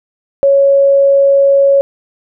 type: tone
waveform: sine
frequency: 554.4 Hz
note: C#5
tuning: in tune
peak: -5 dBFS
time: 0.43-1.81 s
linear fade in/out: 0 ms
effects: none